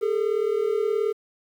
triangle tone pair together, 409.2 / 448 Hz, G#4 / A4, -26 / +31 cents, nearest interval major second, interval 157 cents, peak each -22 dBFS, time 0.01-1.13 s, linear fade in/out 20 ms, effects 9-bit

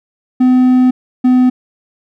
triangle tone pair in turn, 253.7 / 252.6 Hz, B3 / B3, +47 / +39 cents, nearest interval unison, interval 8 cents, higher first, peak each -4 dBFS, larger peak neither, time 0.4-0.91 / 1.24-1.5 s, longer first, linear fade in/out 10 ms, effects none

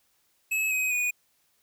square tone with pitch steps, 2583 / 2524 / 2466 Hz, E7 / D#7 / D#7, -36 / +24 / -16 cents, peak -25 dBFS, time 0.51-1.11 s, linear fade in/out 10 ms, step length 200 ms, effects white hiss -69 dBFS RMS until 1.62 s

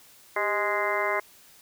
harmonic tone with a mistuned harmonic, 207.7 Hz, G#3, in tune, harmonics 2 / 3 / 4 / 5 / 6 / 7 / 8 / 9 / 10, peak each -32 / -30 / -35 / -30 / -35 / -37 / -36 / -37 / -30 dBFS, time 0.36-1.2 s, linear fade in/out 5 ms, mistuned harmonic 2, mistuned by -68 cents, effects white hiss -54 dBFS RMS until 1.61 s

